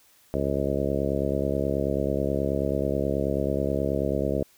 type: harmonic tone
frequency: 69.3 Hz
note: C#2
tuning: in tune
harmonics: 1 / 2 / 3 / 4 / 5 / 6 / 7 / 8 / 9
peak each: -32 / -32 / -32 / -32 / -32 / -32 / -32 / -32 / -32 dBFS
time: 0.34-4.43 s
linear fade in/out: 0 ms
effects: white hiss -59 dBFS RMS until 4.57 s